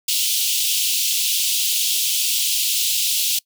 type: high-pass noise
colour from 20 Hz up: pink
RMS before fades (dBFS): -20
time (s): 0.08-3.39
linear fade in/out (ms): 5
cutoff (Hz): 2800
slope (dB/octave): 48
effects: noise-tail reverb RT60 0.1 s tail -24 dB re dry